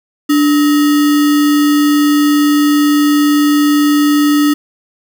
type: tone with sample-and-hold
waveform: sine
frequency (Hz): 293.7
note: D4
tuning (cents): 0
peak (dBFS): -7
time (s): 0.29-4.54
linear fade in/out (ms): 10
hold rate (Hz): 1575
effects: none